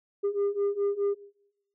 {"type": "beating tone pair", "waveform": "sine", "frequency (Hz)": [400.4, 405.2], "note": ["G4", "G#4"], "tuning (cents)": [37, -43], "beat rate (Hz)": 4.8, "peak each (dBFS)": [-27, -25], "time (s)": [0.23, 1.15], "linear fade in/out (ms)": 20, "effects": ["noise-tail reverb RT60 0.9 s tail -23 dB re dry", "tanh soft clip ceiling -22 dBFS"]}